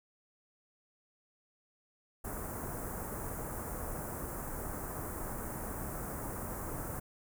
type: band-stop noise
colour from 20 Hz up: pink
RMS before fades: -40 dBFS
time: 2.24-7 s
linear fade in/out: 10 ms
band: 1500 to 8500 Hz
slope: 24 dB/octave
effects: none